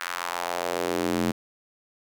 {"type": "tone with high-pass filter sweep", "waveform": "square", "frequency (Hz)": 43.65, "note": "F1", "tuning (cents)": 0, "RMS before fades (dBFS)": -28, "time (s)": [0, 1.32], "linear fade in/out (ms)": 10, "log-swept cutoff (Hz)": [1500, 210], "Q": 1.8, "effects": []}